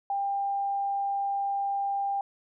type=tone; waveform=sine; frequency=796 Hz; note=G5; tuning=26 cents sharp; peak=-26 dBFS; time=0.1-2.21 s; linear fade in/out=2 ms; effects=none